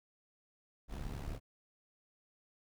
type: noise with amplitude modulation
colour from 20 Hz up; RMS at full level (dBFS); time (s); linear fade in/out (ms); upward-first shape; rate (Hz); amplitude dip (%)
brown; -38; 0.88-1.4; 50; sine; 70.9; 75
effects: none